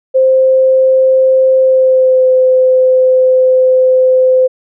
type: tone with pitch glide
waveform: sine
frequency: 523.3 to 514.6 Hz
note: C5 to C5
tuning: 0 to -29 cents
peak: -5 dBFS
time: 0.14-4.48 s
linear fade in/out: 20 ms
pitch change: -29 cents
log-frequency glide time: 1.59-2.26 s
effects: none